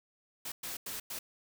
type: noise bursts at uneven times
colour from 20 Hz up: white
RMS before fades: -40 dBFS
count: 4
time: 0.45-0.52 / 0.63-0.77 / 0.86-1 / 1.1-1.19 s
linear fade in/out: 5 ms
effects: none

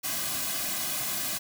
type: noise with comb filter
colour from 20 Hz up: white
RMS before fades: -31 dBFS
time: 0.03-1.39 s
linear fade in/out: 20 ms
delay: 2.2 ms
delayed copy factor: -0.9
effects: none

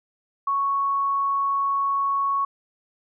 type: tone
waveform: sine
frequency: 1108.7 Hz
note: C#6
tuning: in tune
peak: -20 dBFS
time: 0.47-2.45 s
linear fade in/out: 5 ms
effects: none

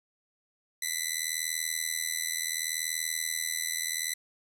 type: tone with amplitude modulation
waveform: 10% pulse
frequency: 2000 Hz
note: B6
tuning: 21 cents sharp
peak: -17 dBFS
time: 0.82-4.14 s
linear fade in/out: 5 ms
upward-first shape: sine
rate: 80.7 Hz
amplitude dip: 90%
effects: none

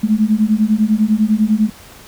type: beating tone pair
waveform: sine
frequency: 210 / 220 Hz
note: G#3 / A3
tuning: +19 / 0 cents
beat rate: 10 Hz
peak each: -14 dBFS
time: 0.03-1.7 s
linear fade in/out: 10 ms
effects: pink hiss -40 dBFS RMS until 2.07 s

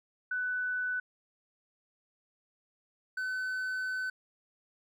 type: tone pair in turn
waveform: sine / triangle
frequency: 1495 / 1514.1 Hz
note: F#6 / F#6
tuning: +17 / +39 cents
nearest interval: unison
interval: 22 cents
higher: second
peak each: -30 / -30 dBFS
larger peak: neither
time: 0.31-1 / 3.17-4.1 s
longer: second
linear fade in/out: 5 ms
effects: none

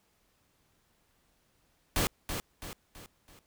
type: noise with echo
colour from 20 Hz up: pink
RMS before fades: -28 dBFS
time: 1.96-2.07 s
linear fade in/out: 0 ms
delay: 330 ms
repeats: 4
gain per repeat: -7 dB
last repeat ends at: 3.39 s
effects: pink hiss -71 dBFS RMS until 3.46 s

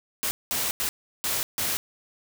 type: noise bursts at uneven times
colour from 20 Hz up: white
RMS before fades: -27 dBFS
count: 5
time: 0.23-0.31 / 0.51-0.71 / 0.8-0.89 / 1.24-1.43 / 1.58-1.77 s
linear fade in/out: 0 ms
effects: none

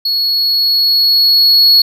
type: tone with level ramp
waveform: triangle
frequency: 4354 Hz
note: C#8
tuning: 32 cents flat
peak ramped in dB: -11 to -3 dBFS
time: 0.05-1.82 s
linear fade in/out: 5 ms
effects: none

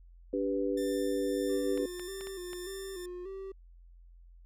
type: chord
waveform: sine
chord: G major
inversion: second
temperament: equal with one note detuned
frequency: 287.3 / 392 / 493.9 Hz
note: D4 / G4 / B4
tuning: -38 / 0 / 0 cents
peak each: -33 dBFS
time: 0.33-1.86 s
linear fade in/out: 5 ms
type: tone with tremolo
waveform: 10% pulse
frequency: 1783 Hz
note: A6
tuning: 22 cents sharp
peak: -35 dBFS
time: 0.77-3.06 s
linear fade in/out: 5 ms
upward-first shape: triangle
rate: 1.7 Hz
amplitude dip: 35%
type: tone with vibrato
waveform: triangle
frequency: 371.8 Hz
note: F#4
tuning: 8 cents sharp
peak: -37 dBFS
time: 1.49-3.52 s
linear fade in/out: 5 ms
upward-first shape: square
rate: 1.7 Hz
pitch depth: 66 cents each way
type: clicks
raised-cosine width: 0.3 ms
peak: -29 dBFS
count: 5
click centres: 1.776 / 1.996 / 2.21 / 2.271 / 2.532 s
effects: added 43 Hz sine -52 dBFS peak until 4.45 s

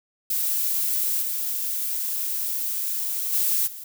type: noise with level steps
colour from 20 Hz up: violet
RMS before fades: -24 / -27 / -22 / -38 dBFS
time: 0.3-3.84 s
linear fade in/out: 5 ms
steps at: 1.21 / 3.32 / 3.66 s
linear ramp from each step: 20 ms
effects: none

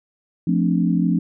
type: chord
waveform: sine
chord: D minor seventh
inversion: first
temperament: equal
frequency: 174.61 / 220 / 261.6 / 293.7 Hz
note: F3 / A3 / C4 / D4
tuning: 0 / 0 / 0 / 0 cents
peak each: -18 / -23 / -23 / -24 dBFS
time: 0.47-1.19 s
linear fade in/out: 5 ms
effects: none

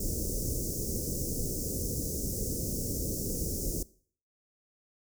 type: band-stop noise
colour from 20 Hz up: pink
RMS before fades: -33 dBFS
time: 0-3.83 s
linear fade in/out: 5 ms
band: 520 to 5500 Hz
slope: 48 dB/octave
effects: noise-tail reverb RT60 0.5 s tail -20 dB re dry

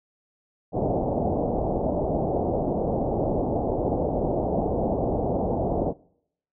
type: low-pass noise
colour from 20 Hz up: white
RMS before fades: -25 dBFS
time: 0.72-5.94 s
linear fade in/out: 50 ms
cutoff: 750 Hz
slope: 48 dB/octave
effects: noise-tail reverb RT60 0.7 s tail -24 dB re dry

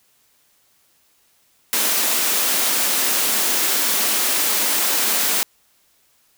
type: high-pass noise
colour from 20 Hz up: white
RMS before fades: -19 dBFS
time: 1.73-5.43 s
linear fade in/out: 0 ms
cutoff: 190 Hz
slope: 96 dB/octave
effects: white hiss -60 dBFS RMS until 6.37 s

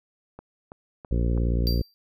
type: click train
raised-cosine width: 1 ms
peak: -26 dBFS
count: 4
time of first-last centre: 0.39-1.377 s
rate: 3.04 Hz
type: harmonic tone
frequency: 58.5 Hz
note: A#1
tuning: 7 cents sharp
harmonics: 1 / 2 / 3 / 4 / 5 / 6 / 7 / 8 / 9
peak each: -22 / -28 / -32 / -34 / -36 / -38 / -39 / -40 / -41 dBFS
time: 1.11-1.82 s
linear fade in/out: 5 ms
type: tone with exponential decay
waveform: square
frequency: 4699 Hz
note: D8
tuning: in tune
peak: -25 dBFS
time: 1.67-1.94 s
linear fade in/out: 0 ms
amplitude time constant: 57 ms
effects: none

